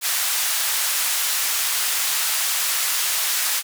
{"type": "band-pass noise", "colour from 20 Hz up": "white", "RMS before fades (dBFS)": -22, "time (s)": [0.01, 3.63], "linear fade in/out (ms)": 50, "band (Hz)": [1000, 15000], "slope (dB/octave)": 12, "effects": []}